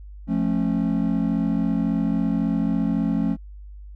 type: chord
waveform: triangle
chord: F augmented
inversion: none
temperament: just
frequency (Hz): 174.61 / 218.3 / 272.8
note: F3 / A3 / C#4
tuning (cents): 0 / -13 / -28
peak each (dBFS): -22 / -21 / -22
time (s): 0.27-3.37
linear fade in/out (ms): 50
effects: tanh soft clip ceiling -9 dBFS + added 50 Hz sine -37 dBFS peak until 3.95 s